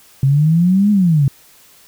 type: exponential two-way sweep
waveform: sine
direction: up then down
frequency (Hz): 132.4 to 211.8 to 132.4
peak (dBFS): -9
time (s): 0.23-1.28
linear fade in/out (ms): 2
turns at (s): 0.91
effects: white hiss -47 dBFS RMS until 1.87 s